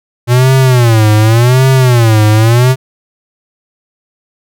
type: tone with vibrato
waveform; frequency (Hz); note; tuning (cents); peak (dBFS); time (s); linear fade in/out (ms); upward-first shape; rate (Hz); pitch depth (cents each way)
square; 118.9; A#2; +35; -5; 0.27-2.76; 50; sine; 0.88; 190
effects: none